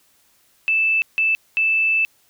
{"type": "tone bursts at uneven times", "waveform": "sine", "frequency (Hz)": 2637, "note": "E7", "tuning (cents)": 0, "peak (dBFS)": -15, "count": 3, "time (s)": [[0.68, 1.02], [1.18, 1.35], [1.57, 2.05]], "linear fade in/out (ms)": 0, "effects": ["white hiss -59 dBFS RMS until 2.29 s"]}